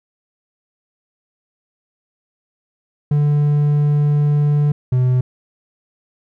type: tone pair in turn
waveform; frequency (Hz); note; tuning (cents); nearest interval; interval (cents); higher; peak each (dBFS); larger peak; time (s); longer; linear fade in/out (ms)
triangle; 146.83 / 126.65; D3 / B2; 0 / +44; minor third; 256; first; -10; neither; 3.11-4.72 / 4.92-5.21; first; 5
effects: none